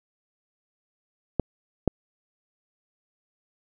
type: clicks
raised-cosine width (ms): 2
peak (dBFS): -8 / -6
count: 2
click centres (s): 1.397 / 1.877
effects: none